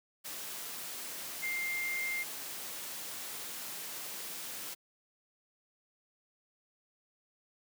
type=tone in noise; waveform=sine; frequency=2106 Hz; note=C7; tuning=11 cents sharp; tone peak=-33 dBFS; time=1.42-2.24 s; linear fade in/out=20 ms; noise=white; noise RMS=-42 dBFS; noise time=0.24-4.75 s; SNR=+6 dB; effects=high-pass 150 Hz 12 dB/octave